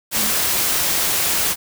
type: tone in noise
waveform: sine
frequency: 214.8 Hz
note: A3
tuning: 41 cents flat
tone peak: -30 dBFS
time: 0.13-0.33 s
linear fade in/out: 50 ms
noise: white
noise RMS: -19 dBFS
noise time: 0.11-1.56 s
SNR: -14 dB
effects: none